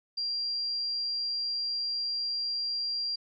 sine tone, 4756 Hz, D8, 21 cents sharp, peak -29 dBFS, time 0.17-3.16 s, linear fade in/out 10 ms, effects none

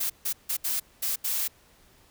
blue noise bursts at uneven times, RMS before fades -28 dBFS, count 6, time 0-0.1 / 0.25-0.33 / 0.49-0.57 / 0.64-0.8 / 1.02-1.16 / 1.24-1.48 s, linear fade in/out 10 ms, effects pink hiss -59 dBFS RMS until 2.1 s

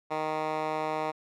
10% pulse tone with band-pass filter, 155.5 Hz, D#3, 1 cent flat, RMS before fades -31 dBFS, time 0.1-1.12 s, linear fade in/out 20 ms, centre 960 Hz, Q 0.96, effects none

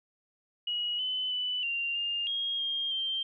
sine tone with pitch steps, 2906 / 3024 / 2986 / 2776 / 2811 / 3261 / 3222 / 3153 Hz, F#7 / F#7 / F#7 / F7 / F7 / G#7 / G7 / G7, -32 / +37 / +15 / -11 / +11 / -32 / +47 / +9 cents, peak -29 dBFS, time 0.67-3.23 s, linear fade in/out 5 ms, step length 320 ms, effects none

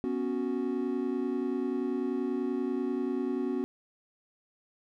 triangle chord, B suspended second, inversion none, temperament equal, 246.9 / 277.2 / 370 Hz, B3 / C#4 / F#4, 0 / 0 / 0 cents, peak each -31 dBFS, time 0.04-3.64 s, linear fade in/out 0 ms, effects none

